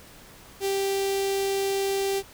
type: tone with notch filter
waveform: sawtooth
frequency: 392 Hz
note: G4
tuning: in tune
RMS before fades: -26 dBFS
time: 0.6-2.23 s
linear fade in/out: 50 ms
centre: 1300 Hz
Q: 0.73
effects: pink hiss -49 dBFS RMS until 2.33 s